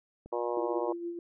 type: click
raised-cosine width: 2 ms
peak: -34 dBFS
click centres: 0.26 s
type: harmonic tone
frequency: 119.7 Hz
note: A#2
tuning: 46 cents sharp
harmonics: 3 / 4 / 5 / 6 / 7 / 8 / 9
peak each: -35 / -34 / -36 / -42 / -40 / -39 / -43 dBFS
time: 0.32-0.93 s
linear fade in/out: 10 ms
type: tone with tremolo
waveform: sine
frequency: 343.1 Hz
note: F4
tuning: 31 cents flat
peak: -32 dBFS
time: 0.57-1.19 s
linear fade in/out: 2 ms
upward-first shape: sine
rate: 6.5 Hz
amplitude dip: 50%
effects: none